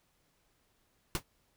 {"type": "noise with exponential decay", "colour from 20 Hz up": "pink", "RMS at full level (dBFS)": -28, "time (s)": [1.15, 1.23], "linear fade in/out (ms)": 1, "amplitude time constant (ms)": 16, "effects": ["pink hiss -73 dBFS RMS until 1.56 s"]}